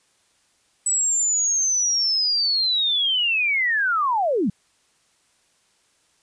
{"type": "linear sweep", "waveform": "sine", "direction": "down", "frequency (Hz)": [7940, 161.2], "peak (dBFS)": -18, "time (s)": [0.86, 4.5], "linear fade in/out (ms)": 5, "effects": ["white hiss -63 dBFS RMS until 6.22 s", "resampled to 22050 Hz"]}